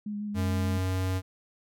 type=tone with vibrato; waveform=sine; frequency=207.4 Hz; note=G#3; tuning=2 cents flat; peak=-31 dBFS; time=0.06-0.78 s; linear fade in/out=5 ms; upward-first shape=square; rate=6.8 Hz; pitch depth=15 cents each way
type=tone with pitch glide; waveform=square; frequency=92.5 to 93.3 Hz; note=F#2 to F#2; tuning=0 to +15 cents; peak=-27 dBFS; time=0.34-1.22 s; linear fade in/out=50 ms; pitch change=+15 cents; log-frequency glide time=0.47-1.02 s
effects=none